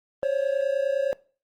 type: tone pair together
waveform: triangle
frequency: 535.2 / 565 Hz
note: C5 / C#5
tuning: +39 / +33 cents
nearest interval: minor second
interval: 94 cents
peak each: -23 / -23 dBFS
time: 0.23-1.13 s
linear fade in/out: 0 ms
effects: noise-tail reverb RT60 0.4 s tail -22 dB re dry + Opus 24 kbps